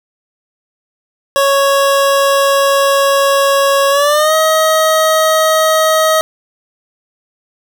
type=tone with pitch glide; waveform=25% pulse; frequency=554 to 632.7 Hz; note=C#5 to D#5; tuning=-1 to +29 cents; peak=-5 dBFS; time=1.36-6.21 s; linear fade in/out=0 ms; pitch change=+230 cents; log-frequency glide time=3.9-4.34 s; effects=none